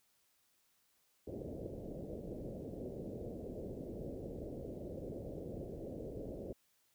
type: low-pass noise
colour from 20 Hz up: white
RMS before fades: -45 dBFS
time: 1.27-6.53 s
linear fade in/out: 5 ms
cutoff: 570 Hz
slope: 48 dB/octave
effects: white hiss -75 dBFS RMS until 6.94 s